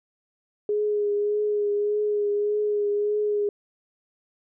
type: tone with vibrato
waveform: sine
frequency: 415.3 Hz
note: G#4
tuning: in tune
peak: -21 dBFS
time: 0.69-3.49 s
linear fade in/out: 2 ms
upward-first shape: triangle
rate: 1.7 Hz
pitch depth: 26 cents each way
effects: none